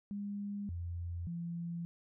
sine tone with pitch steps, 202.8 / 86.2 / 170.4 Hz, G#3 / F2 / F3, -41 / -22 / -42 cents, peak -37 dBFS, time 0.11-1.85 s, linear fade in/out 0 ms, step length 580 ms, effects none

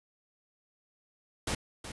pink noise with echo, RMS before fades -32 dBFS, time 1.47-1.55 s, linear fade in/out 5 ms, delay 370 ms, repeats 1, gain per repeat -10 dB, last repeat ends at 1.92 s, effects resampled to 24000 Hz

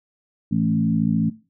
harmonic tone with a mistuned harmonic, 55 Hz, A1, in tune, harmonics 2 / 3 / 4 / 5, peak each -29 / -22 / -21 / -26 dBFS, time 0.51-1.3 s, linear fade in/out 10 ms, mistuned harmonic 3, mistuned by +19 cents, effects noise-tail reverb RT60 0.3 s tail -17 dB re dry

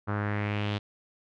sawtooth tone with low-pass filter sweep, 103.6 Hz, G#2, 4 cents flat, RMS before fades -30 dBFS, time 0.07-0.79 s, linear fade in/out 20 ms, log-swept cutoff 1300 to 3600 Hz, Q 3, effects none

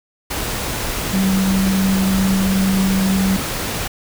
sine tone in noise, 191.7 Hz, G3, 38 cents flat, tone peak -14 dBFS, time 1.13-3.37 s, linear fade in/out 10 ms, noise pink, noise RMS -23 dBFS, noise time 0.3-3.88 s, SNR +6 dB, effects none

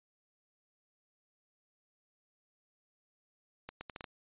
accelerating click train, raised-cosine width 0.3 ms, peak -26 dBFS, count 6, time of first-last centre 3.69-4.042 s, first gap 120 ms, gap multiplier 0.73, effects resampled to 8000 Hz

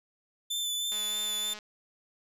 sawtooth tone with vibrato, 3520 Hz, A7, in tune, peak -27 dBFS, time 0.5-1.54 s, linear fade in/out 10 ms, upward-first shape sine, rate 3.2 Hz, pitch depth 19 cents each way
click train, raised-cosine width 0.2 ms, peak -27 dBFS, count 142, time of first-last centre 0.92-1.588 s, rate 211 Hz
effects none

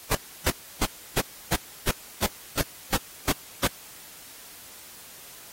pink noise bursts, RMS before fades -23 dBFS, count 11, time 0.11-3.672 s, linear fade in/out 5 ms, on 42 ms, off 310 ms, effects white hiss -46 dBFS RMS until 5.52 s + AAC 48 kbps

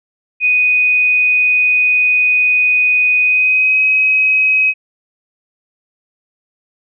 sine tone with pitch glide, 2489 to 2537 Hz, D#7 to D#7, 0 to +33 cents, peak -9 dBFS, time 0.4-4.74 s, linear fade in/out 50 ms, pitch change +33 cents, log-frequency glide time 3.21-3.82 s, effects none

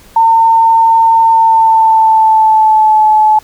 sine tone with pitch glide, 906 to 860.6 Hz, A#5 to A5, -50 to -39 cents, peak -4 dBFS, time 0.16-3.39 s, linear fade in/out 5 ms, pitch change -89 cents, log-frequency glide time 1.21-3.06 s, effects pink hiss -41 dBFS RMS until 3.43 s

